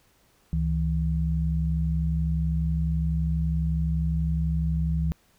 sine tone pair together, 69.3 / 161.25 Hz, C#2 / E3, 0 / -38 cents, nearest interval octave + minor third, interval 1462 cents, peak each -25 dBFS, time 0.53-5.12 s, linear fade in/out 0 ms, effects pink hiss -63 dBFS RMS until 5.38 s

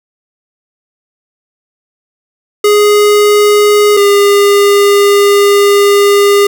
square tone pair in turn, 415.3 / 404.6 Hz, G#4 / G#4, 0 / -45 cents, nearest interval unison, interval 45 cents, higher first, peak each -5 dBFS, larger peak neither, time 2.64-3.97 / 3.97-6.47 s, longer second, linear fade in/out 5 ms, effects none

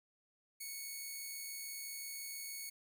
5% pulse tone, 2217 Hz, C#7, in tune, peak -33 dBFS, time 0.6-2.7 s, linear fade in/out 10 ms, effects none

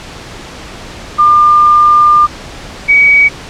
sine tone pair in turn, 1200 / 2265 Hz, D6 / C#7, +37 / +37 cents, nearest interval major seventh, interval 1100 cents, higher second, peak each -3 dBFS, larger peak neither, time 1.18-2.27 / 2.88-3.29 s, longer first, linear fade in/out 20 ms, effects pink hiss -28 dBFS RMS until 3.49 s + low-pass 6000 Hz 12 dB/octave

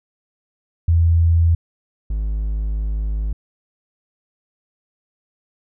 sine / triangle tone pair in turn, 83.6 / 52.48 Hz, E2 / G#1, +25 / +19 cents, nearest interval minor sixth, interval 806 cents, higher first, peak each -11 / -17 dBFS, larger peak first, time 0.88-1.55 / 2.1-3.33 s, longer second, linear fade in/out 5 ms, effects none

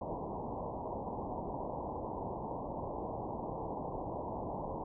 white low-pass noise, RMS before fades -40 dBFS, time 0.01-4.84 s, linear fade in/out 5 ms, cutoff 1000 Hz, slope 96 dB/octave, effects none

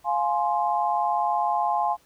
sine chord, F minor, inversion none, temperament just, 698.5 / 838.1 / 1047.7 Hz, F5 / Ab5 / C6, 0 / +16 / +2 cents, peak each -26 / -24 / -27 dBFS, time 0.04-1.97 s, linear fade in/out 50 ms, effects pink hiss -60 dBFS RMS until 2.05 s

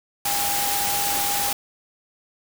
sine tone in noise, 810 Hz, G#5, 43 cents flat, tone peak -27 dBFS, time 0.25-1.53 s, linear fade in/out 5 ms, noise white, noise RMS -24 dBFS, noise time 0.25-1.53 s, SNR -6 dB, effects none

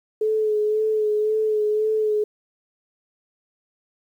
sine tone with vibrato, 428.9 Hz, A4, 44 cents flat, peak -18 dBFS, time 0.21-2.24 s, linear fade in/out 5 ms, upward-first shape sine, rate 1.9 Hz, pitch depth 27 cents each way, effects 9-bit

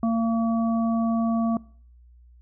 harmonic tone, 227.9 Hz, A#3, 39 cents flat, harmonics 1 / 3 / 5, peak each -20 / -30 / -34 dBFS, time 0.03-1.57 s, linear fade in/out 2 ms, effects noise-tail reverb RT60 0.5 s tail -22 dB re dry + added 60 Hz sine -49 dBFS peak until 2.41 s

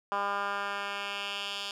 10% pulse tone with band-pass filter sweep, 200.9 Hz, G3, 43 cents sharp, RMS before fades -34 dBFS, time 0.12-1.71 s, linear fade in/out 0 ms, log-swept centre 1100 to 3800 Hz, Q 2, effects none

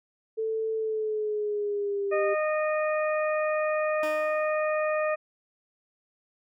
sine tone with pitch glide, 442.5 to 396.5 Hz, A4 to G4, +10 to +20 cents, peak -26 dBFS, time 0.37-2.35 s, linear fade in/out 20 ms, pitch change -190 cents, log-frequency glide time 0.75-2.14 s
harmonic tone, 615 Hz, D#5, 20 cents flat, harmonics 1 / 2 / 3 / 4, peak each -25 / -32 / -35 / -37 dBFS, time 2.11-5.16 s, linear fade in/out 20 ms
15% pulse tone with exponential decay, 307.8 Hz, D#4, 19 cents flat, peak -26 dBFS, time 4.03-4.68 s, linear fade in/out 1 ms, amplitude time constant 140 ms
effects none

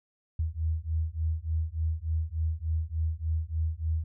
sine beating tone pair, 78.5 / 81.9 Hz, D#2 / E2, +16 / -11 cents, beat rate 3.4 Hz, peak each -30 dBFS, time 0.39-4.04 s, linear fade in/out 5 ms, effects none

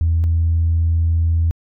sine tone pair in turn, 82.41 / 82.71 Hz, E2 / E2, 0 / +6 cents, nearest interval unison, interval 6 cents, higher second, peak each -12 dBFS, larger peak neither, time 0.01-0.24 / 0.24-1.51 s, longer second, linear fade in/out 0 ms, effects tanh soft clip ceiling -9 dBFS

